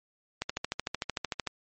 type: click train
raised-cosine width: 0.2 ms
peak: -13 dBFS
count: 15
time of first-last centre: 0.42-1.473 s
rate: 13.3 Hz
effects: MP3 32 kbps